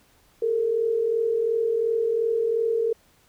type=tone pair together; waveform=sine; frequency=415.3 / 458.1 Hz; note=G#4 / A#4; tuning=0 / -30 cents; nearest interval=major second; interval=170 cents; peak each=-28 / -21 dBFS; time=0.42-2.93 s; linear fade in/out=5 ms; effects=pink hiss -60 dBFS RMS until 3.28 s